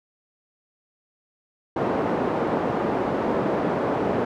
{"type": "band-pass noise", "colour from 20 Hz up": "pink", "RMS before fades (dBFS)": -24, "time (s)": [1.76, 4.25], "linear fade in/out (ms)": 5, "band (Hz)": [250, 810], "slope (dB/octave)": 12, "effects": []}